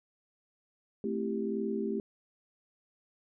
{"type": "chord", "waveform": "sine", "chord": "A minor seventh", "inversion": "none", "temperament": "equal", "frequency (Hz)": [220, 261.6, 329.6, 392], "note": ["A3", "C4", "E4", "G4"], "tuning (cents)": [0, 0, 0, 0], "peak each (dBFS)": [-34, -39, -39, -34], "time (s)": [1.04, 2], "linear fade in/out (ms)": 2, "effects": []}